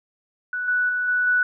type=tone with level steps; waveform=sine; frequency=1480 Hz; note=F#6; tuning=in tune; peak=-24 / -18 / -21 / -18 / -16 dBFS; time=0.53-1.43 s; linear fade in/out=2 ms; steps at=0.68 / 0.89 / 1.08 / 1.27 s; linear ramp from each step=2 ms; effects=none